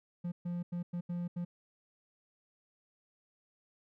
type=tone bursts at uneven times; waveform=triangle; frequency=174.61 Hz; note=F3; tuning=in tune; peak=-32 dBFS; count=6; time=0.24-0.32 / 0.45-0.63 / 0.72-0.83 / 0.93-1.01 / 1.09-1.28 / 1.36-1.45 s; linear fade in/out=10 ms; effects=none